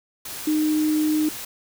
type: tone in noise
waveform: sine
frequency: 307.2 Hz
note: D#4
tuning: 22 cents flat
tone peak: -18 dBFS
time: 0.47-1.29 s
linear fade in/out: 5 ms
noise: white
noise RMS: -34 dBFS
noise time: 0.25-1.45 s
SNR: +13 dB
effects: none